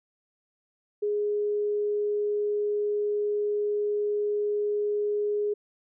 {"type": "tone", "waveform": "sine", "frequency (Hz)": 415.3, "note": "G#4", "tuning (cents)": 0, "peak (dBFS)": -24, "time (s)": [1.02, 5.54], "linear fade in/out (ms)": 10, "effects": []}